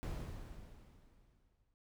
brown noise with exponential decay, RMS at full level -39 dBFS, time 0.03-1.74 s, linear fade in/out 0 ms, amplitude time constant 370 ms, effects none

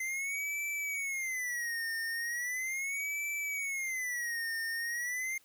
square tone with vibrato, 2056 Hz, C7, 31 cents flat, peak -34 dBFS, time 0-5.38 s, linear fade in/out 5 ms, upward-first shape sine, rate 0.38 Hz, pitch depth 210 cents each way, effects white hiss -65 dBFS RMS until 5.44 s

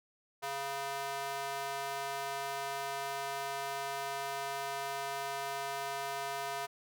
square tone with high-pass filter, 138.59 Hz, C#3, in tune, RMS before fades -38 dBFS, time 0.42-6.67 s, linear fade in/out 20 ms, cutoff 740 Hz, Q 1.6, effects none

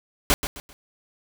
pink noise with echo, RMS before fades -18 dBFS, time 0.3-0.34 s, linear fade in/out 0 ms, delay 130 ms, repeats 3, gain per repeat -10 dB, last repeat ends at 0.73 s, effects none

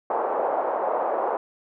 pink band-pass noise, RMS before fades -25 dBFS, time 0.1-1.37 s, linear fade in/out 2 ms, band 480 to 960 Hz, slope 24 dB/octave, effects none

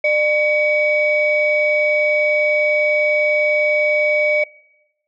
sine tone pair together, 600 / 2265 Hz, D5 / C#7, +37 / +37 cents, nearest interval octave + major seventh, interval 2300 cents, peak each -15 dBFS, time 0.04-4.44 s, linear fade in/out 5 ms, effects noise-tail reverb RT60 1.0 s tail -25 dB re dry + tanh soft clip ceiling -7 dBFS

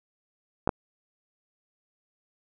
clicks, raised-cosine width 1 ms, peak -9 dBFS, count 2, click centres 0.675 / 0.692 s, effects none

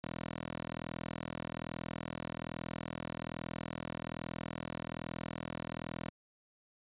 10% pulse tone with high-pass filter, 41.2 Hz, E1, in tune, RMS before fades -42 dBFS, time 0.04-6.1 s, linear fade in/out 0 ms, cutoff 150 Hz, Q 0.53, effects resampled to 8000 Hz

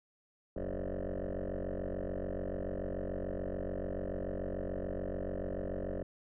sine tone with frequency modulation, 296.8 Hz, D4, 18 cents sharp, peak -32 dBFS, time 0.56-6.03 s, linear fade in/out 5 ms, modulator 46.9 Hz, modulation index 6.9, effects tanh soft clip ceiling -34 dBFS

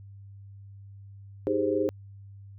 sine chord, Ab major seventh, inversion second, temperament equal, 311.1 / 392 / 415.3 / 523.3 Hz, Eb4 / G4 / Ab4 / C5, 0 / 0 / 0 / 0 cents, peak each -29 dBFS, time 1.47-1.89 s, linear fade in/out 0 ms, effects added 99 Hz sine -44 dBFS peak until 2.58 s

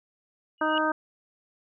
sine tone with exponential growth, 2892 Hz, F#7, 40 cents flat, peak -25 dBFS, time 0.58-0.78 s, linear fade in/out 1 ms, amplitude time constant 43 ms
harmonic tone, 310.7 Hz, D#4, 2 cents flat, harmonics 1 / 2 / 3 / 4 / 5, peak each -29 / -29 / -29 / -29 / -29 dBFS, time 0.61-0.92 s, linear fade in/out 5 ms
effects none

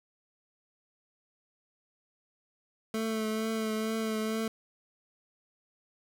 25% pulse tone with vibrato, 220 Hz, A3, in tune, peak -26 dBFS, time 2.94-4.48 s, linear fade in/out 2 ms, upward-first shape triangle, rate 2.2 Hz, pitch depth 27 cents each way, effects none

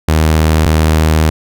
sawtooth tone pair in turn, 78.6 / 78.6 Hz, D#2 / D#2, +18 / +18 cents, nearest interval unison, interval 0 cents, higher neither, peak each -4 dBFS, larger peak neither, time 0.08-0.66 / 0.66-1.3 s, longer second, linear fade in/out 5 ms, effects none

